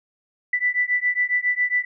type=beating tone pair; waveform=sine; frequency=1975.5 / 1982.8 Hz; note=B6 / B6; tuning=0 / +6 cents; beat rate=7.3 Hz; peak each=-22 dBFS; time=0.53-1.85 s; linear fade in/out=5 ms; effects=none